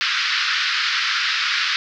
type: band-pass noise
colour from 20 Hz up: pink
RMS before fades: -21 dBFS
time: 0.01-1.76 s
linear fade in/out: 0 ms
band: 1300 to 5200 Hz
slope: 48 dB/octave
effects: none